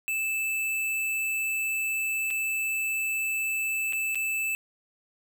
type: tone with dropouts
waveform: square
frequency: 2632 Hz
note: E7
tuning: 3 cents flat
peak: -27 dBFS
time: 0.08-4.55 s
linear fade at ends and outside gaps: 0 ms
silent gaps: 2.304-2.308 / 3.925-3.932 / 4.147-4.155 s
effects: none